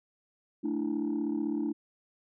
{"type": "chord", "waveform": "sine", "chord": "A suspended fourth", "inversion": "none", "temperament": "equal", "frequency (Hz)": [220, 293.7, 329.6], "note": ["A3", "D4", "E4"], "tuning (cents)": [0, 0, 0], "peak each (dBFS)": [-33, -30, -32], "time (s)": [0.63, 1.73], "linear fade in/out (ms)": 20, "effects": ["tanh soft clip ceiling -24 dBFS"]}